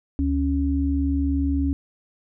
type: tone pair together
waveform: sine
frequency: 73.29 / 276.7 Hz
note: D2 / C#4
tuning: -3 / -3 cents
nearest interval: octave + major seventh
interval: 2300 cents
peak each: -22 dBFS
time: 0.19-1.73 s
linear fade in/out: 0 ms
effects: none